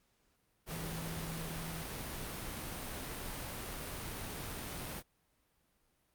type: tone in noise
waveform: sine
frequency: 163.3 Hz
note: E3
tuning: 16 cents flat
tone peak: -42 dBFS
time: 0.68-1.84 s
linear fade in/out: 50 ms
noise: pink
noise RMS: -42 dBFS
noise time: 0.66-5.03 s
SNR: -3 dB
effects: pink hiss -75 dBFS RMS until 6.14 s + Opus 48 kbps